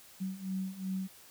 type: beating tone pair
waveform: sine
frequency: 187.7 / 190.4 Hz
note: F#3 / F#3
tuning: +25 / +50 cents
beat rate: 2.7 Hz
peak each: -39 / -36 dBFS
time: 0.2-1.08 s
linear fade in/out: 20 ms
effects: white hiss -56 dBFS RMS until 1.3 s